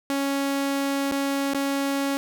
sawtooth tone with dropouts, 277.2 Hz, C#4, in tune, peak -19 dBFS, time 0.1-2.17 s, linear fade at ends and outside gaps 0 ms, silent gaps 1.114-1.121 / 1.535-1.546 s, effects none

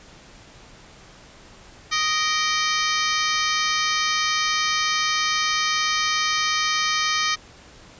harmonic tone with a mistuned harmonic, 622.3 Hz, D#5, in tune, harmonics 2 / 3 / 4 / 5 / 6 / 7 / 8 / 9 / 10, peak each -25 / -27 / -28 / -29 / -30 / -30 / -31 / -32 / -32 dBFS, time 1.91-7.36 s, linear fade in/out 20 ms, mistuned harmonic 4, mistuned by -110 cents, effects pink hiss -47 dBFS RMS until 7.99 s + resampled to 16000 Hz

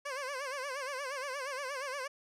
15% pulse tone with vibrato, 543 Hz, C#5, 36 cents flat, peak -30 dBFS, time 0.05-2.08 s, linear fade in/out 10 ms, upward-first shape sine, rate 8.5 Hz, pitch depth 120 cents each way, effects low-pass 9000 Hz 12 dB/octave

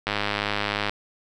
click train, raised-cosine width 0.3 ms, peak -8 dBFS, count 86, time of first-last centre 0.07-0.895 s, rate 103 Hz, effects none

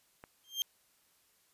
click, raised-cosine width 0.5 ms, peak -33 dBFS, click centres 0.239 s
35% pulse tone with exponential growth, 3182 Hz, G7, 25 cents sharp, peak -25 dBFS, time 0.44-0.62 s, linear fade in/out 0 ms, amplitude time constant 37 ms
effects white hiss -70 dBFS RMS until 1.53 s + resampled to 32000 Hz

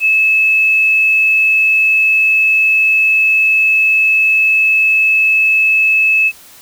sine tone, 2600 Hz, E7, 24 cents flat, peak -8 dBFS, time 0-6.32 s, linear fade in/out 50 ms, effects white hiss -40 dBFS RMS until 6.61 s

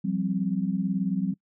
sine chord, F suspended second, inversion none, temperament equal with one note detuned, 174.61 / 192.96 / 261.6 Hz, F3 / G3 / C4, 0 / -27 / 0 cents, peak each -29 / -26 / -32 dBFS, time 0.04-1.34 s, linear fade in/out 10 ms, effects noise-tail reverb RT60 0.1 s tail -22 dB re dry

